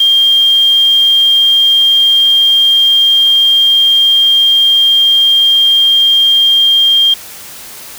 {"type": "tone", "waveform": "sine", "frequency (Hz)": 3203, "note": "G7", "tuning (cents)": 37, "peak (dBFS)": -5, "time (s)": [0, 7.14], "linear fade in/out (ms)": 5, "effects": ["white hiss -30 dBFS RMS until 7.98 s"]}